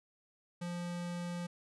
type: tone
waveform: square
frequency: 174.61 Hz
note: F3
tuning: in tune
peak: -38 dBFS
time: 0.61-1.47 s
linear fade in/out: 10 ms
effects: resampled to 24000 Hz